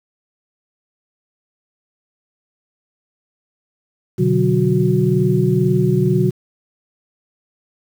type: tone cluster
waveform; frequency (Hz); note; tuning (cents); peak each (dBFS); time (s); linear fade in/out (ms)
sine; 125.6 / 147.8 / 186.2 / 366.3; B2 / D3 / F#3 / F#4; +30 / +11 / +11 / -17; -18; 4.18-6.31; 20
effects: 7-bit